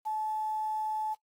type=tone with quantisation; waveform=sine; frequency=864 Hz; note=A5; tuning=32 cents flat; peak=-30 dBFS; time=0.05-1.15 s; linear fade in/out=20 ms; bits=9; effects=noise-tail reverb RT60 0.1 s tail -21 dB re dry + AAC 48 kbps